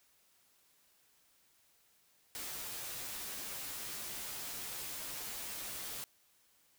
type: noise with comb filter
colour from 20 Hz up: white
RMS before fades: -43 dBFS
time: 2.35-6.04 s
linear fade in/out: 0 ms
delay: 12 ms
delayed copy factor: -0.75
effects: white hiss -70 dBFS RMS until 6.78 s